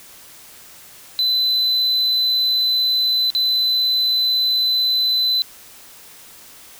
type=tone with dropouts; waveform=triangle; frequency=4021 Hz; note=B7; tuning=30 cents sharp; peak=-14 dBFS; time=1.19-5.42 s; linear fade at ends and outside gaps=0 ms; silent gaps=3.303-3.35 s; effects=white hiss -43 dBFS RMS until 6.79 s